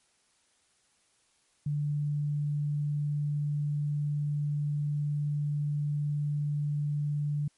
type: tone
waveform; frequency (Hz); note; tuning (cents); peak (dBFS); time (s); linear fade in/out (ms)
sine; 146.83; D3; 0; -27; 1.66-7.48; 5
effects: white hiss -69 dBFS RMS until 7.57 s + MP3 48 kbps